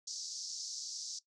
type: band-pass noise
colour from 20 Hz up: white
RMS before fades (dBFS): -43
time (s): 0.07-1.19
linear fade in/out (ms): 5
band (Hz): 4600 to 6500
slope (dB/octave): 48
effects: noise-tail reverb RT60 0.1 s tail -17 dB re dry